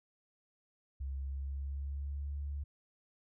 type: tone with pitch glide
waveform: sine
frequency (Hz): 67.7 to 71.44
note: C#2 to D2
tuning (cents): -40 to -47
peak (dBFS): -36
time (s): 1-2.64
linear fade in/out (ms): 10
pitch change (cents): +93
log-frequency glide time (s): 1.14-2.36
effects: none